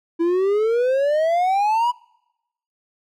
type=exponential sweep; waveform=triangle; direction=up; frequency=329.6 to 987.8 Hz; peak=-14 dBFS; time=0.19-1.92 s; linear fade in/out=20 ms; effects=noise-tail reverb RT60 0.9 s tail -26 dB re dry